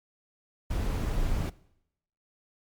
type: noise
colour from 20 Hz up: brown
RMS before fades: -28 dBFS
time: 0.7-1.5 s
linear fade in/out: 10 ms
effects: noise-tail reverb RT60 0.8 s tail -21 dB re dry + MP3 96 kbps